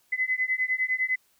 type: beating tone pair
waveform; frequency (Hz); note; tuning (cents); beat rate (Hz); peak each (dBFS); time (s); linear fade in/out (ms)
sine; 2021 / 2030.9; B6 / B6; +39 / +48; 9.9; -27; 0.12-1.16; 10
effects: white hiss -66 dBFS RMS until 1.39 s